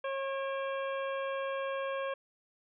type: harmonic tone with a mistuned harmonic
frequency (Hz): 543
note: C#5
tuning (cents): -36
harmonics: 1 / 2 / 3 / 4 / 5 / 6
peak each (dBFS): -34 / -39 / -43 / -48 / -50 / -51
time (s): 0.04-2.14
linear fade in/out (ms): 5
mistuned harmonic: 4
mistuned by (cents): +140
effects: none